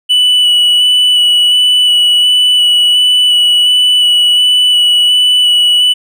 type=tone with vibrato; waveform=triangle; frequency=2960 Hz; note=F#7; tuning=in tune; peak=-4 dBFS; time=0.09-5.94 s; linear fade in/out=20 ms; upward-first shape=square; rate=1.4 Hz; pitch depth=10 cents each way; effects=none